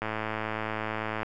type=click train; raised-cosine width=0.5 ms; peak=-16 dBFS; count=133; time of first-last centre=0.02-1.231 s; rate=109 Hz; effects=none